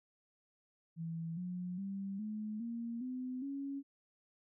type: tone with pitch steps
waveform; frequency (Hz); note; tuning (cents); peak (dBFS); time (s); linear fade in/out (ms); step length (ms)
sine; 164.81 / 179.73 / 195.99 / 213.7 / 233.1 / 254.2 / 277.2; E3 / F3 / G3 / G#3 / A#3 / C4 / C#4; 0 / +50 / 0 / +50 / 0 / -50 / 0; -38; 0.96-3.83; 50; 410
effects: none